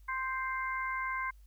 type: harmonic tone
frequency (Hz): 523.3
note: C5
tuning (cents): 0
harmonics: 2 / 3 / 4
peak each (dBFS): -35 / -38 / -38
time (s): 0.08-1.31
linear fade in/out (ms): 10
effects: added 50 Hz sine -53 dBFS peak until 1.46 s + white hiss -73 dBFS RMS until 1.46 s